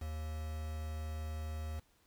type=tone with quantisation; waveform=triangle; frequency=77.7 Hz; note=D#2; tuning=2 cents flat; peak=-36 dBFS; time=0.01-1.8 s; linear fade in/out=10 ms; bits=8; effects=pink hiss -71 dBFS RMS until 2.06 s